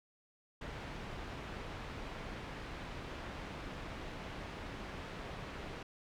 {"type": "low-pass noise", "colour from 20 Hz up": "pink", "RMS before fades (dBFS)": -45, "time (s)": [0.61, 5.83], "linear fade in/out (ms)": 5, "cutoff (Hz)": 2900, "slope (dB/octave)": 12, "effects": []}